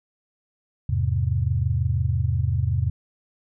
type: chord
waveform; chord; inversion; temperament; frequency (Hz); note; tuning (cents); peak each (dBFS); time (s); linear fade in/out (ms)
sine; E augmented; none; just; 82.41 / 103.01 / 128.76; E2 / G#2 / B#2; 0 / -14 / -27; -24; 0.89-2.9; 5
effects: none